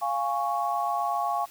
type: chord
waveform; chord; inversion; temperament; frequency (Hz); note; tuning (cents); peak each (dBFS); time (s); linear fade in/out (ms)
sine; Db major; first; equal with one note detuned; 698.5 / 826.3 / 1108.7; F5 / Ab5 / Db6; 0 / -9 / 0; -29; 0.01-1.46; 20
effects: white hiss -51 dBFS RMS until 1.5 s